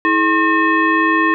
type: tone with frequency modulation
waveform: sine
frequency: 1070 Hz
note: C6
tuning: 38 cents sharp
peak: -11 dBFS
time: 0.05-1.34 s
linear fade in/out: 0 ms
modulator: 747 Hz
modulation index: 1.4
effects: none